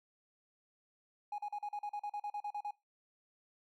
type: tone bursts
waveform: triangle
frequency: 828 Hz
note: G#5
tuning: 5 cents flat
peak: -34 dBFS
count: 14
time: 1.32-2.709 s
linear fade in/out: 5 ms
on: 63 ms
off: 39 ms
effects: noise-tail reverb RT60 0.2 s tail -21 dB re dry + tanh soft clip ceiling -32 dBFS